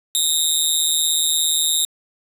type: tone with amplitude modulation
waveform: 15% pulse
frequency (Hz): 3729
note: A#7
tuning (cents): 0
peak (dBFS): -5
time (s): 0.15-1.85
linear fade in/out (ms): 0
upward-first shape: sine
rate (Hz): 157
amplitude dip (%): 90
effects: resampled to 32000 Hz + 7-bit